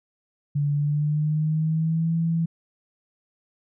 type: tone with pitch glide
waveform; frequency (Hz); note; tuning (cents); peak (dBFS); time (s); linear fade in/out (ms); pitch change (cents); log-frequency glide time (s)
sine; 144.7 to 165.26; D3 to E3; -25 to +5; -20; 0.55-2.46; 10; +230; 0.72-2.14
effects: none